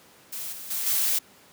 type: noise with level steps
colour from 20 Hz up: blue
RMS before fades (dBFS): -34 / -39 / -29 / -24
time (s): 0.32-1.19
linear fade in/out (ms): 10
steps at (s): 0.52 / 0.7 / 0.86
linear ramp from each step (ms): 10
effects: pink hiss -54 dBFS RMS until 1.52 s + high-pass 150 Hz 12 dB/octave